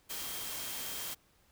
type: tone in noise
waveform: sine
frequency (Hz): 3200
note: G7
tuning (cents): +35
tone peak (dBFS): -49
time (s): 0.09-1.15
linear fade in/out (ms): 20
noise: white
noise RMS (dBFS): -40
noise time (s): 0.09-1.15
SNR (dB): -12
effects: pink hiss -68 dBFS RMS until 1.51 s